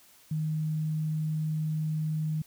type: tone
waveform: sine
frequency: 155.56 Hz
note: D#3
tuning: in tune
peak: -27 dBFS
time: 0.31-2.42 s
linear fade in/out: 5 ms
effects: white hiss -58 dBFS RMS until 2.46 s